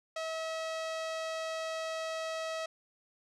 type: tone with low-pass filter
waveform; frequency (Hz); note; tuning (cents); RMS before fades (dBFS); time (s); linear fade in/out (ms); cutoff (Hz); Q
sawtooth; 644; E5; -41; -37; 0.16-2.66; 5; 6100; 0.92
effects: none